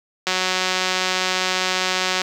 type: click train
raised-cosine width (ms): 0.2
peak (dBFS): -3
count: 361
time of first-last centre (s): 0.27-2.216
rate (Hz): 185
effects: high-pass 200 Hz 12 dB/octave + 7-bit